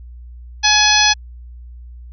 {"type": "harmonic tone", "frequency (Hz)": 844, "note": "G#5", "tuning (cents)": 28, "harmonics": [1, 2, 3, 4, 5, 6, 7], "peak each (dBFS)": [-18, -18, -18, -18, -18, -18, -18], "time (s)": [0.63, 1.14], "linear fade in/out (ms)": 20, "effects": ["added 60 Hz sine -33 dBFS peak until 2.12 s"]}